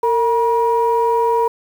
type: tone pair together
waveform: sine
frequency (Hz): 457.5 / 958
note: A#4 / A#5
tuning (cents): -32 / +47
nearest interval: octave + minor second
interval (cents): 1279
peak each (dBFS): -15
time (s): 0.03-1.48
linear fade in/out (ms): 5
effects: tanh soft clip ceiling -6 dBFS + 7-bit